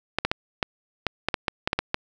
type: clicks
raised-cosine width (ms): 0.3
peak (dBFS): -6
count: 12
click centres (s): 0.186 / 0.25 / 0.315 / 0.628 / 1.067 / 1.286 / 1.342 / 1.482 / 1.675 / 1.731 / 1.79 / 1.944
effects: none